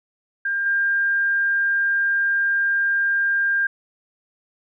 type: tone with level steps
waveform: sine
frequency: 1600 Hz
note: G6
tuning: 35 cents sharp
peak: -20 / -17 dBFS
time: 0.45-3.67 s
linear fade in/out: 5 ms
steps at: 0.66 s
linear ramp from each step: 2 ms
effects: none